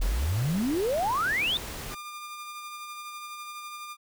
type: exponential sweep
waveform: sine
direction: up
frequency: 36.37 to 3697 Hz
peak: -24 dBFS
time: 0-1.57 s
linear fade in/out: 0 ms
type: noise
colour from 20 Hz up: pink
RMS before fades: -38 dBFS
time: 0.01-1.95 s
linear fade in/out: 10 ms
type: tone with tremolo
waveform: sawtooth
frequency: 1202 Hz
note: D6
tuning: 40 cents sharp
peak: -33 dBFS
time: 1.89-3.97 s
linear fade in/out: 50 ms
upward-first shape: sine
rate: 12 Hz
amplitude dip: 30%
effects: none